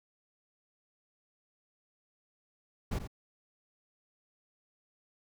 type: noise with echo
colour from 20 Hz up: brown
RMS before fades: -32 dBFS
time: 2.91-2.99 s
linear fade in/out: 10 ms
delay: 85 ms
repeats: 1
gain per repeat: -9 dB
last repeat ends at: 3.075 s
effects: none